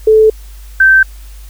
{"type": "tone pair in turn", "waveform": "sine", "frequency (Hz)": [435.9, 1553.4], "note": ["A4", "G6"], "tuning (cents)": [-16, -16], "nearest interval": "octave + minor seventh", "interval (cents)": 2200, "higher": "second", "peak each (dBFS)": -3, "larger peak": "neither", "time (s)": [[0.07, 0.3], [0.8, 1.03]], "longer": "neither", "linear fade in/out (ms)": 5, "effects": ["added 50 Hz sine -29 dBFS peak until 1.49 s", "white hiss -43 dBFS RMS until 1.49 s"]}